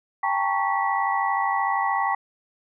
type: tone cluster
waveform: sine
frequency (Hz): 794 / 887 / 944 / 1114 / 1952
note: G5 / A5 / A#5 / C#6 / B6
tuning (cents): +22 / +14 / +22 / +8 / -21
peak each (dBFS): -25 / -27 / -33 / -26 / -29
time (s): 0.23-2.15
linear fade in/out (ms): 5
effects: none